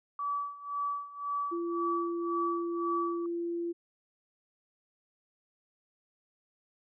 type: tone with tremolo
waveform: sine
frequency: 1148 Hz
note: D6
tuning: 40 cents flat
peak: -29 dBFS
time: 0.19-3.26 s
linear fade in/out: 2 ms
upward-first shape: sine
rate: 1.9 Hz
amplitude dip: 85%
type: tone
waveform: sine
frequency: 341.9 Hz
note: F4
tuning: 37 cents flat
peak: -31 dBFS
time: 1.51-3.73 s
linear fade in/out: 20 ms
effects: none